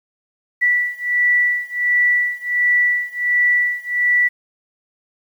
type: beating tone pair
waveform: sine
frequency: 1959 / 1960.4 Hz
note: B6 / B6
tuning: -15 / -13 cents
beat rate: 1.4 Hz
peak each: -17 / -18 dBFS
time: 0.61-4.29 s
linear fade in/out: 20 ms
effects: 8-bit